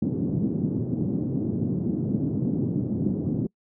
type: band-pass noise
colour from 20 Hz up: white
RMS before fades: -26 dBFS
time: 0.02-3.47 s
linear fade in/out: 5 ms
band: 110 to 290 Hz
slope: 24 dB/octave
effects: noise-tail reverb RT60 0.1 s tail -26 dB re dry